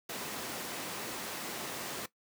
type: high-pass noise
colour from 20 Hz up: pink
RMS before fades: -40 dBFS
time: 0.09-2.06 s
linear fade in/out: 5 ms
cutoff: 230 Hz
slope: 12 dB/octave
effects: noise-tail reverb RT60 0.1 s tail -17 dB re dry